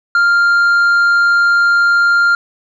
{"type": "tone with tanh clipping", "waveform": "sine", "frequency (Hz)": 1396.9, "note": "F6", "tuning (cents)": 0, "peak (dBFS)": -9, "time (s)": [0.15, 2.35], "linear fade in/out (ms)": 2, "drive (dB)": 4, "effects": []}